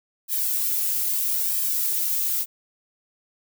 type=noise with flanger; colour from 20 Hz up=violet; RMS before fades=-24 dBFS; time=0.28-2.46 s; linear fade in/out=50 ms; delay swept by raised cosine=1.4 to 2.9 ms; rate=0.77 Hz; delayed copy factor=-0.9; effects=none